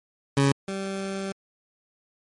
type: tone pair in turn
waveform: 20% pulse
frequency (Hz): 138.59 / 194.31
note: C#3 / G3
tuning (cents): 0 / -15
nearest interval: tritone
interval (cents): 585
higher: second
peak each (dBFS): -13 / -24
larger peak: first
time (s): 0.37-0.52 / 0.68-1.32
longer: second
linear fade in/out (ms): 2
effects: MP3 48 kbps